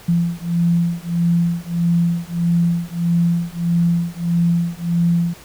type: beating tone pair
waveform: sine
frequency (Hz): 170 / 171.6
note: F3 / F3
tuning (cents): -46 / -30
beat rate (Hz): 1.6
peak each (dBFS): -18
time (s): 0.08-5.34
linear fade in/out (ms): 10
effects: pink hiss -42 dBFS RMS until 5.44 s